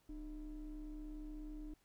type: ring-modulated tone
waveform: triangle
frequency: 168.7 Hz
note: E3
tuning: 40 cents sharp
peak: -39 dBFS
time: 0.09-1.74 s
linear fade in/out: 5 ms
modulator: 134 Hz
effects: tanh soft clip ceiling -38 dBFS + pink hiss -75 dBFS RMS until 1.84 s